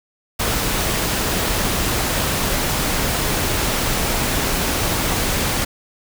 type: noise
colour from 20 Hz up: pink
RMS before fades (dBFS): -20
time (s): 0.39-5.65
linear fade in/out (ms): 10
effects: none